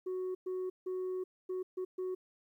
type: tone bursts at uneven times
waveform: sine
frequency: 370 Hz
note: F#4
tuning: in tune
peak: -32 dBFS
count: 6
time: 0.06-0.35 / 0.46-0.7 / 0.86-1.24 / 1.49-1.63 / 1.77-1.85 / 1.98-2.15 s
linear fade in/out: 10 ms
effects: tanh soft clip ceiling -33 dBFS + 12-bit